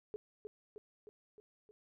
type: tone with echo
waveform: sine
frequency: 423.5 Hz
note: G#4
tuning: 34 cents sharp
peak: -38 dBFS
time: 0.14-0.16 s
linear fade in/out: 0 ms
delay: 310 ms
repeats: 5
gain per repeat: -4 dB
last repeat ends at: 1.71 s
effects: none